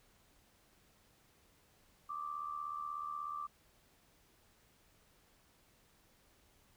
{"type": "tone with amplitude modulation", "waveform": "sine", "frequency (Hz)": 1174.7, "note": "D6", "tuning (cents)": 0, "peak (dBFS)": -36, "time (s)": [2.09, 3.47], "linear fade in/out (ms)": 10, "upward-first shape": "sine", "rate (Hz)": 76.5, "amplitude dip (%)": 70, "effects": ["pink hiss -69 dBFS RMS until 6.76 s"]}